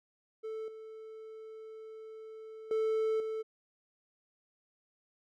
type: tone with level steps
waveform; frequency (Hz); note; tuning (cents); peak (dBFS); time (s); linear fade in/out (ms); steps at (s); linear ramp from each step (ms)
triangle; 440; A4; 0; -35 / -43 / -26 / -32; 0.43-3.43; 20; 0.68 / 2.71 / 3.2; 2
effects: none